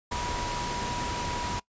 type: tone in noise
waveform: sine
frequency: 970 Hz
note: B5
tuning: 31 cents flat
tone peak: -33 dBFS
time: 0.11-1.6 s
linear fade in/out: 10 ms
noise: pink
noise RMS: -33 dBFS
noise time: 0.11-1.6 s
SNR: -3 dB
effects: noise-tail reverb RT60 0.1 s tail -21 dB re dry + resampled to 16000 Hz